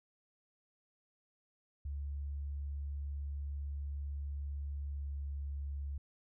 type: tone with pitch glide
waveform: sine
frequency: 71.1 to 70.57 Hz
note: C#2 to C#2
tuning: +45 to +32 cents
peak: -37 dBFS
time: 1.85-5.98 s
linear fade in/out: 5 ms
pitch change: -13 cents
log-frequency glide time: 4.92-5.07 s
effects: none